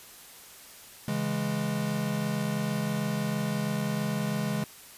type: chord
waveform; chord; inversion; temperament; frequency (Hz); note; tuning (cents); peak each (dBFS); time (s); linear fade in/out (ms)
square; C# minor; none; equal; 138.59 / 164.81 / 207.7; C#3 / E3 / G#3; 0 / 0 / 0; -34 / -34 / -31; 1.08-4.64; 2
effects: white hiss -49 dBFS RMS until 4.97 s + resampled to 32000 Hz